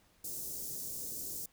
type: band-stop noise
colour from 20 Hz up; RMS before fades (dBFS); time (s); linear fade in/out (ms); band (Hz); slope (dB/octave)
white; -41; 0.24-1.46; 5; 500 to 5700; 24
effects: pink hiss -68 dBFS RMS until 1.52 s